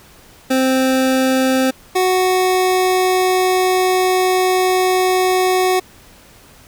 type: tone pair in turn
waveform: 25% pulse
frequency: 261.6 / 370 Hz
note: C4 / F#4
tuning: 0 / 0 cents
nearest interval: tritone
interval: 600 cents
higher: second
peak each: -9 dBFS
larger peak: neither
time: 0.5-1.71 / 1.95-5.8 s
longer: second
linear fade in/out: 10 ms
effects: pink hiss -45 dBFS RMS until 6.67 s